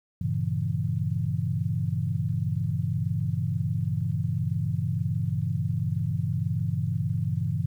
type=chord; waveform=sine; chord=G diminished seventh; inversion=none; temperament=equal; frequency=98 / 116.54 / 138.59 / 164.81 Hz; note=G2 / Bb2 / Db3 / Fb3; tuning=0 / 0 / 0 / 0 cents; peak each=-30 dBFS; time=0.21-7.66 s; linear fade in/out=5 ms; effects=10-bit